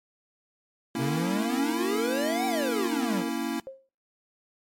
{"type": "chord", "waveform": "square", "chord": "A# diminished", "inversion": "none", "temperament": "equal", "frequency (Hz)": [233.1, 277.2, 329.6], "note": ["A#3", "C#4", "E4"], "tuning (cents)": [0, 0, 0], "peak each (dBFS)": -33, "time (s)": [0.95, 3.6], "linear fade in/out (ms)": 2}
{"type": "exponential two-way sweep", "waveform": "square", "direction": "up then down", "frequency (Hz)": [125.2, 784, 167.1], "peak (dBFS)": -28, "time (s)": [0.97, 3.24], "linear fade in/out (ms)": 50, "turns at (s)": 2.46}
{"type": "tone", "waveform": "sine", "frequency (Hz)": 458.2, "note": "A#4", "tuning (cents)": -30, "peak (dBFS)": -37, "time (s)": [0.99, 3.29], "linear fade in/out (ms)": 0}
{"type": "tone with exponential decay", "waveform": "sine", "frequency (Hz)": 534, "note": "C5", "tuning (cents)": 35, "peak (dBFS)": -32, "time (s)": [3.67, 3.89], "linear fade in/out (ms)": 0, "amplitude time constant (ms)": 46}
{"effects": ["noise-tail reverb RT60 0.4 s tail -25 dB re dry", "MP3 64 kbps"]}